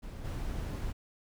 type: noise with level steps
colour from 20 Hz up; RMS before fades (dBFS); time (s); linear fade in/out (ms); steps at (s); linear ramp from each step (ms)
brown; -42 / -36; 0.02-0.93; 20; 0.24; 10
effects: none